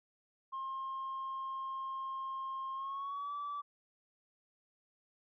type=tone with pitch glide; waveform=sine; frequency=1066 to 1155.8 Hz; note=C6 to D6; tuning=+32 to -28 cents; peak=-36 dBFS; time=0.52-3.62 s; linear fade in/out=20 ms; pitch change=+140 cents; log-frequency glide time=2.74-3.33 s; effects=tanh soft clip ceiling -35 dBFS